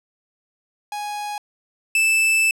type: tone pair in turn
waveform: 45% pulse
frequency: 830.6 / 2637 Hz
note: G#5 / E7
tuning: 0 / 0 cents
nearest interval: octave + minor sixth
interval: 2000 cents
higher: second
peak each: -26 / -15 dBFS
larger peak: second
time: 0.92-1.38 / 1.95-2.51 s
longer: second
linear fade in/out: 2 ms
effects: low-pass 12000 Hz 12 dB/octave